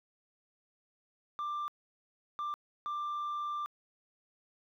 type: tone bursts at uneven times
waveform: sine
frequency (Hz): 1184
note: D6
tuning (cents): +14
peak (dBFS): -31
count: 3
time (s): 1.39-1.68 / 2.39-2.54 / 2.86-3.66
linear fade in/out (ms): 0
effects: tanh soft clip ceiling -33 dBFS + 12-bit